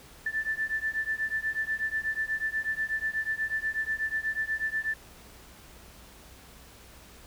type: beating tone pair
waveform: sine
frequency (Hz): 1760 / 1768.2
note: A6 / A6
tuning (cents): 0 / +8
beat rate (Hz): 8.2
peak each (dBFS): -31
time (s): 0.26-4.94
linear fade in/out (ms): 5
effects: added 60 Hz sine -56 dBFS peak until 7.26 s + pink hiss -52 dBFS RMS until 7.26 s